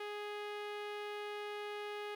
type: tone with low-pass filter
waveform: sawtooth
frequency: 415.3 Hz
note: G#4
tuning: in tune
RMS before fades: -43 dBFS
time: 0-2.15 s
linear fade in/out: 5 ms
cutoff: 3000 Hz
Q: 1.5
effects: 11-bit